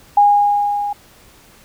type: tone with level ramp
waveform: sine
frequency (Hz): 819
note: G#5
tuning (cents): -24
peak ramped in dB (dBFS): -6 to -19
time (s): 0.17-0.93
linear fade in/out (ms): 5
effects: pink hiss -47 dBFS RMS until 1.64 s